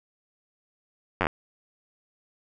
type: slowing click train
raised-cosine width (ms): 0.5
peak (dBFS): -8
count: 6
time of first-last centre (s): 1.21-1.269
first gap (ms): 10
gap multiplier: 1.08
effects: none